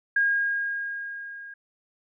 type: tone with level ramp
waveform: sine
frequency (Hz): 1627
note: G#6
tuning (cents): -36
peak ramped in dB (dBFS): -18 to -39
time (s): 0.16-1.54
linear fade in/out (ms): 5
effects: none